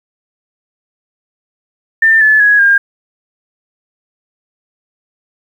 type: tone with pitch steps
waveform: sine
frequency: 1793 / 1729.9 / 1669.1 / 1610.4 Hz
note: A6 / A6 / G#6 / G6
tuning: +32 / -30 / +8 / +46 cents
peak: -5 dBFS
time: 2.02-2.78 s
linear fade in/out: 5 ms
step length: 190 ms
effects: 7-bit